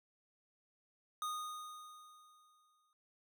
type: tone with exponential decay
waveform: square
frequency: 1235 Hz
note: D#6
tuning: 13 cents flat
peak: -37 dBFS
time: 1.22-2.93 s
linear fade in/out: 1 ms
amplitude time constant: 370 ms
effects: none